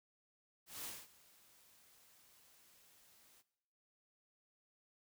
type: noise with ADSR envelope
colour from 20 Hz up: white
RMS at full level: -45 dBFS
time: 0.66-3.43 s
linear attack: 170 ms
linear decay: 240 ms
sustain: -22 dB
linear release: 28 ms
effects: noise-tail reverb RT60 0.9 s tail -18 dB re dry